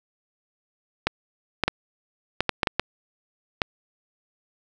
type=clicks; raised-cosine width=0.3 ms; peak=-4 dBFS; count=9; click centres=1.07 / 1.637 / 1.68 / 2.406 / 2.493 / 2.632 / 2.672 / 2.796 / 3.618 s; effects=none